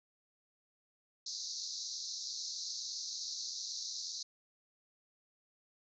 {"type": "band-pass noise", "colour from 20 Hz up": "pink", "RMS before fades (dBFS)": -42, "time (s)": [1.26, 4.23], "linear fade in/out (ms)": 5, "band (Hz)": [4000, 6500], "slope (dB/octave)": 96, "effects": []}